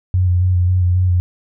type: tone with vibrato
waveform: sine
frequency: 90.4 Hz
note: F#2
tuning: 40 cents flat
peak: -11 dBFS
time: 0.14-1.2 s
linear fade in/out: 0 ms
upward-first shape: square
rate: 3.7 Hz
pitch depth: 24 cents each way
effects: none